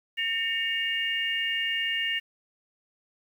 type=tone cluster; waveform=sine; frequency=1825 / 2232 / 2822 Hz; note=A#6 / C#7 / F7; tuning=-37 / +11 / +17 cents; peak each=-30 / -34 / -28 dBFS; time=0.17-2.2 s; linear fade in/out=20 ms; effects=9-bit